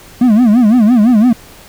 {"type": "tone with vibrato", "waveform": "triangle", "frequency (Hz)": 228.7, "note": "A#3", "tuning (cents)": -33, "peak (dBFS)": -3, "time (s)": [0.21, 1.33], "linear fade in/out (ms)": 5, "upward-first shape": "sine", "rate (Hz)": 5.9, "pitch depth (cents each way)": 190, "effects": ["pink hiss -38 dBFS RMS until 1.68 s"]}